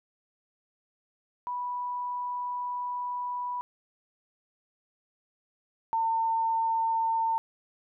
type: tone pair in turn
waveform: sine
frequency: 983 / 903.9 Hz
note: B5 / A5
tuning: -8 / +46 cents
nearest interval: minor second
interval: 146 cents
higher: first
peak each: -30 / -24 dBFS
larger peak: second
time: 1.47-3.61 / 5.93-7.38 s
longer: first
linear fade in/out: 0 ms
effects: none